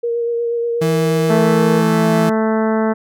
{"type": "tone with vibrato", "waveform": "sine", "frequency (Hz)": 469.5, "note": "A#4", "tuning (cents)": 12, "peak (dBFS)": -16, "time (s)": [0.03, 1.81], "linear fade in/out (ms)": 10, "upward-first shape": "sine", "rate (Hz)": 8.3, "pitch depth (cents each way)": 16}
{"type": "tone with pitch glide", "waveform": "35% pulse", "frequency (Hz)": [164.1, 165.43], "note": ["E3", "E3"], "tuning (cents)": [-8, 6], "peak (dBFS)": -14, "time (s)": [0.81, 2.3], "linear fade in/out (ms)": 10, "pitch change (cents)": 14, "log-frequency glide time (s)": [1.21, 1.99]}
{"type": "harmonic tone", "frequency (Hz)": 220, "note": "A3", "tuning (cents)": 0, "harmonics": [1, 2, 3, 4, 5, 6, 7, 8, 9], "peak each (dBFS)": [-16, -19, -22, -25, -29, -29, -31, -35, -37], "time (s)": [1.29, 2.94], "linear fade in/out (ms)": 20}
{"effects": []}